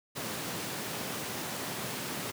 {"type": "high-pass noise", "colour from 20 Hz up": "pink", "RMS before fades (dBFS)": -37, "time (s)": [0.15, 2.32], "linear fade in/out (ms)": 20, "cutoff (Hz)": 120, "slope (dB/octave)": 24, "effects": []}